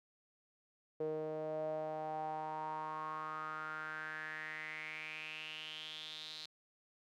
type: tone with band-pass filter sweep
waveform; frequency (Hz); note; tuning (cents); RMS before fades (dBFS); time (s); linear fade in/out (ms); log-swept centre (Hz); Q
sawtooth; 155.56; D#3; 0; -43; 1-6.46; 5; 480 to 4100; 6.6
effects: none